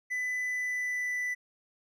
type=tone with pitch glide; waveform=triangle; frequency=1999 to 1985.2 Hz; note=B6 to B6; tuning=+20 to +8 cents; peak=-28 dBFS; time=0.1-1.35 s; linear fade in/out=20 ms; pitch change=-12 cents; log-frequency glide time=0.41-1.13 s; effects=none